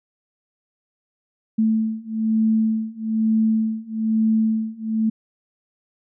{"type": "beating tone pair", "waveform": "sine", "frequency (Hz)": [220, 221.1], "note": ["A3", "A3"], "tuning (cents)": [0, 9], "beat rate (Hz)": 1.1, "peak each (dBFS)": [-21, -20], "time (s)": [1.58, 5.1], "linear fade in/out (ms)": 10, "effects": []}